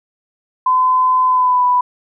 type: tone with pitch glide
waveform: sine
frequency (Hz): 1019 to 990.6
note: C6 to B5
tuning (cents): -46 to +5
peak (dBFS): -10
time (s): 0.66-1.81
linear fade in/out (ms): 5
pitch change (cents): -49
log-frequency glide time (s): 1.26-1.65
effects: none